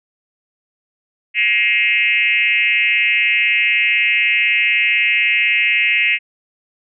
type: tone with frequency modulation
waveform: sine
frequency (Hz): 2349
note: D7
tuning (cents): 0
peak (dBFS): -12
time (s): 1.34-6.19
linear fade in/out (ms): 50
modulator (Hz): 222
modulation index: 1.8
effects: none